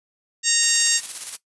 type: harmonic tone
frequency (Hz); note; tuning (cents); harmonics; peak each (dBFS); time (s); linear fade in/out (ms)
928; A#5; -8; 2 / 3 / 4 / 5 / 6 / 7 / 8 / 9; -28 / -27 / -26 / -25 / -25 / -24 / -22 / -25; 0.43-1.01; 50
type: noise with tremolo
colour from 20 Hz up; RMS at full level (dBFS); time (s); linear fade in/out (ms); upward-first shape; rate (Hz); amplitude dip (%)
blue; -28; 0.62-1.37; 10; square; 17; 45
effects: noise-tail reverb RT60 0.1 s tail -17 dB re dry + resampled to 24000 Hz